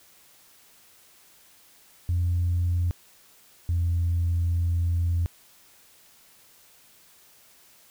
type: tone pair in turn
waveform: sine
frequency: 87.31 / 85.61 Hz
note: F2 / F2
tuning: 0 / -34 cents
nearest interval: unison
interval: 34 cents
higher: first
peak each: -20 dBFS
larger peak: neither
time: 2.09-2.91 / 3.69-5.26 s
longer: second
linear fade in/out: 0 ms
effects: tanh soft clip ceiling -18 dBFS + white hiss -56 dBFS RMS until 7.9 s